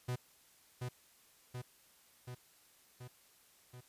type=tone with echo; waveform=45% pulse; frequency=124.5 Hz; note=B2; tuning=14 cents sharp; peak=-35 dBFS; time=0.08-0.16 s; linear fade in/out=10 ms; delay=730 ms; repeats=5; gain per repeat=-3 dB; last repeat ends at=3.81 s; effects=white hiss -66 dBFS RMS until 3.88 s + resampled to 32000 Hz